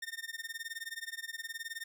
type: tone with tremolo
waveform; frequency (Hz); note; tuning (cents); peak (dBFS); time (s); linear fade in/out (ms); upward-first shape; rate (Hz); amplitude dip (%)
sawtooth; 1822; A#6; -40; -33; 0.02-1.84; 5; sine; 19; 95
effects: none